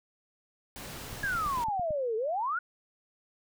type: noise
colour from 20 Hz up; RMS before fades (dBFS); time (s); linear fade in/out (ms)
pink; -42; 0.76-1.64; 0
type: click train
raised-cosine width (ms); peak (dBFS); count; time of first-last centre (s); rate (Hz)
5; -29; 8; 1.13-1.907; 9.01
type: exponential two-way sweep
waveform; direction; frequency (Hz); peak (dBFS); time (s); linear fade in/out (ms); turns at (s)
sine; down then up; 1677 to 426.7 to 1491; -28; 1.23-2.59; 5; 2.16
effects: none